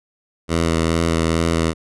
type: tone with vibrato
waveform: 10% pulse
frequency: 82.41 Hz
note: E2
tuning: in tune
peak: -8 dBFS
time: 0.48-1.74 s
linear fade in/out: 50 ms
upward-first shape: sine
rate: 2.3 Hz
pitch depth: 21 cents each way
effects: resampled to 24000 Hz